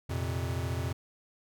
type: chord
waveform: square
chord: F suspended fourth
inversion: none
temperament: equal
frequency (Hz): 87.31 / 116.54 / 130.81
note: F2 / Bb2 / C3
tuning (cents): 0 / 0 / 0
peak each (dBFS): -34 / -37 / -37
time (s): 0.09-0.93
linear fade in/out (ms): 10
effects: none